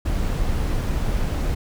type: noise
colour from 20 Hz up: brown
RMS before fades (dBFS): -22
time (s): 0.05-1.55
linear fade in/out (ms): 10
effects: none